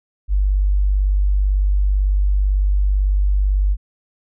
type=tone; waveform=sine; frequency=49 Hz; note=G1; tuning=in tune; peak=-13 dBFS; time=0.28-3.77 s; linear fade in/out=50 ms; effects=none